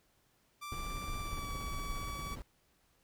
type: tone with pitch glide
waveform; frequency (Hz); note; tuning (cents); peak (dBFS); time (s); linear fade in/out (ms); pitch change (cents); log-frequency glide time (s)
sawtooth; 1174.7 to 1141.9; D6 to D6; 0 to -49; -38; 0.61-2.36; 20; -49; 1.19-1.52
type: noise with tremolo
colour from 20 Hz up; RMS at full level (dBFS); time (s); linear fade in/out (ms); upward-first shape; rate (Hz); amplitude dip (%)
brown; -40; 0.72-2.42; 0; square; 17; 25
effects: pink hiss -72 dBFS RMS until 3.03 s